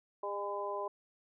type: harmonic tone with a mistuned harmonic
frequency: 202.2 Hz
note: G#3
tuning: 46 cents flat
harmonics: 2 / 3 / 4 / 5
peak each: -40 / -40 / -44 / -39 dBFS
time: 0.23-0.88 s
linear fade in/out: 5 ms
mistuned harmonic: 4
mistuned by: +19 cents
effects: none